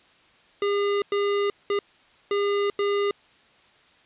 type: tone bursts at uneven times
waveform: square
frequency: 405 Hz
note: G#4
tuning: 43 cents flat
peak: -22 dBFS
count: 5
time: 0.62-1.02 / 1.12-1.5 / 1.7-1.79 / 2.31-2.7 / 2.79-3.11 s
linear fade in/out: 2 ms
effects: white hiss -57 dBFS RMS until 4.05 s + resampled to 8000 Hz